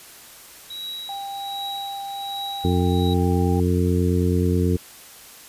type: tone with tremolo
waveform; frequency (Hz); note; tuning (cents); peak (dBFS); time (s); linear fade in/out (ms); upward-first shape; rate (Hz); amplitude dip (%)
triangle; 3868; B7; -37; -27; 0.7-3.14; 5; triangle; 1.3; 80
type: tone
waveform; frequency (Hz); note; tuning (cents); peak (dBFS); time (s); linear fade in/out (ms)
sine; 794; G5; +22; -29; 1.09-3.6; 2
type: harmonic tone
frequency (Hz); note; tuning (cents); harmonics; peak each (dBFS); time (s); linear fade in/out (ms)
89.3; F2; +39; 1 / 2 / 3 / 4 / 5; -20 / -23 / -25 / -26 / -27; 2.64-4.77; 10
effects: white hiss -44 dBFS RMS until 5.48 s + resampled to 32000 Hz